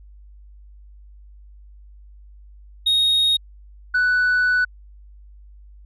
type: tone pair in turn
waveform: sine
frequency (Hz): 3738 / 1487.1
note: A#7 / F#6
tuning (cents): +4 / +8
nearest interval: octave + major third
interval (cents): 1596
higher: first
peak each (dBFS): -12 / -13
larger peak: first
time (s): 2.86-3.37 / 3.94-4.65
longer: second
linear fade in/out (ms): 10
effects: tanh soft clip ceiling -14 dBFS + added 50 Hz sine -42 dBFS peak until 5.85 s